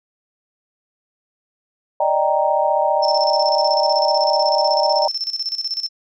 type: chord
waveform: sine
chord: Eb major seventh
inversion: third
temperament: equal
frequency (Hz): 587.3 / 622.3 / 784 / 932.3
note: D5 / Eb5 / G5 / Bb5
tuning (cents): 0 / 0 / 0 / 0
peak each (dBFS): -20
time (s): 2-5.08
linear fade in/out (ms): 5
type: tone with tremolo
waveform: sine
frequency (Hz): 5340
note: E8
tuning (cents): +22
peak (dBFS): -19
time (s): 3.02-5.89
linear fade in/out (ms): 20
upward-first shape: square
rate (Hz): 16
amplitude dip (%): 75
effects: none